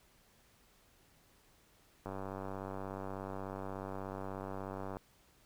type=click train; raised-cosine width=1 ms; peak=-28 dBFS; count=282; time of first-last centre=2.06-4.969 s; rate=96.6 Hz; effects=pink hiss -67 dBFS RMS until 5.45 s